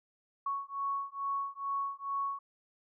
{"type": "beating tone pair", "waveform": "sine", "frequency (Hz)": [1108.7, 1111], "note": ["C#6", "C#6"], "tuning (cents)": [0, 4], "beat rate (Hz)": 2.3, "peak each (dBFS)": [-36, -36], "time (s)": [0.46, 2.39], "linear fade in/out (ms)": 5, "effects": []}